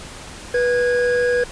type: tone pair together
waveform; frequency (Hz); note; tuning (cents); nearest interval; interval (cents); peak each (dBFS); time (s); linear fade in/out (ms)
triangle; 489.1 / 1645; B4 / G#6; -17 / -17; octave + major sixth; 2100; -14 / -21; 0.54-1.44; 5
effects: pink hiss -36 dBFS RMS until 1.51 s + resampled to 22050 Hz